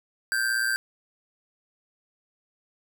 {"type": "tone with amplitude modulation", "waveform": "square", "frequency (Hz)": 1568, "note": "G6", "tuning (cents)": 0, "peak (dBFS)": -21, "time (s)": [0.32, 0.76], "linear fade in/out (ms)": 0, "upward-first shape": "sine", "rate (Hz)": 117, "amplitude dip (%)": 65, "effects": []}